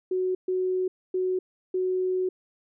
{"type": "tone bursts at uneven times", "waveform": "sine", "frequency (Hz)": 370, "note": "F#4", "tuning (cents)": 0, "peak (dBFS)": -23, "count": 4, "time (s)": [[0.11, 0.35], [0.48, 0.88], [1.14, 1.39], [1.74, 2.29]], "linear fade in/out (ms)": 5, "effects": []}